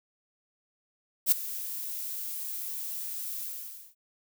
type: noise with ADSR envelope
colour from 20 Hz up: violet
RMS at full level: -19 dBFS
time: 1.26-3.95 s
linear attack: 60 ms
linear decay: 6 ms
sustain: -17 dB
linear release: 550 ms
effects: none